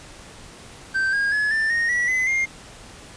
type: tone with pitch steps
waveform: triangle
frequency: 1558 / 1627.9 / 1701 / 1777.3 / 1857.1 / 1940.4 / 2027 / 2118 Hz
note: G6 / G#6 / G#6 / A6 / A#6 / B6 / B6 / C7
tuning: -11 / -35 / +41 / +17 / -7 / -31 / +45 / +21 cents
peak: -17 dBFS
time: 0.94-2.46 s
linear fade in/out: 20 ms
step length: 190 ms
effects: pink hiss -43 dBFS RMS until 3.16 s + resampled to 22050 Hz